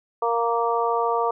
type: harmonic tone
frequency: 233.1 Hz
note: A#3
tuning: in tune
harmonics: 2 / 3 / 4 / 5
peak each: -24 / -26 / -25 / -26 dBFS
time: 0.22-1.31 s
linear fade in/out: 5 ms
effects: none